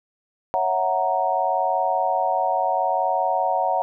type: chord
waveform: sine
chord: F# dominant seventh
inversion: second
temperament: equal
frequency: 554.4 / 659.3 / 740 / 932.3 Hz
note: C#5 / E5 / F#5 / A#5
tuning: 0 / 0 / 0 / 0 cents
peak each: -27 / -26 / -22 / -24 dBFS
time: 0.54-3.82 s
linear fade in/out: 0 ms
effects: none